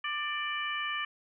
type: harmonic tone with a mistuned harmonic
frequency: 593 Hz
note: D5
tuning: 17 cents sharp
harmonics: 2 / 3 / 4 / 5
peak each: -36 / -36 / -37 / -38 dBFS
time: 0.04-1.05 s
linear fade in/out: 5 ms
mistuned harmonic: 4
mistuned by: -19 cents
effects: none